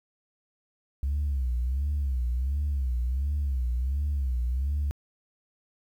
sine tone with vibrato, 66.3 Hz, C2, 23 cents sharp, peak -23 dBFS, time 1.03-4.91 s, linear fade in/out 0 ms, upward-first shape sine, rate 1.4 Hz, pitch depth 170 cents each way, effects tanh soft clip ceiling -22 dBFS + 10-bit

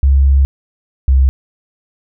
sine tone pair in turn, 68.3 / 66.2 Hz, C#2 / C2, -25 / +21 cents, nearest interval minor second, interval 54 cents, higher first, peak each -6 dBFS, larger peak neither, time 0.03-0.45 / 1.08-1.29 s, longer first, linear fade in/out 0 ms, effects none

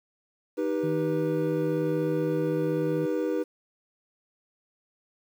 triangle chord, Eb augmented, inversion none, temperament equal with one note detuned, 311.1 / 392 / 487.9 Hz, Eb4 / G4 / B4, 0 / 0 / -21 cents, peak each -27 / -29 / -27 dBFS, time 0.57-3.44 s, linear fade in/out 20 ms
sine tone, 158.1 Hz, D#3, 28 cents sharp, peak -30 dBFS, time 0.83-3.06 s, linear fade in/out 10 ms
effects 9-bit

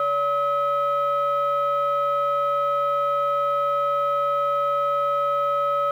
sine tone pair together, 571 / 1281.9 Hz, D5 / E6, -49 / -49 cents, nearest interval octave + major second, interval 1400 cents, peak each -22 / -20 dBFS, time 0-5.91 s, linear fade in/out 2 ms, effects tanh soft clip ceiling -15 dBFS + 9-bit

